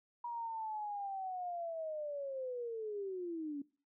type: linear sweep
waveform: sine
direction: down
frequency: 960 to 277 Hz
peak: -38 dBFS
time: 0.24-3.62 s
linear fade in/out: 5 ms
effects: noise-tail reverb RT60 0.4 s tail -22 dB re dry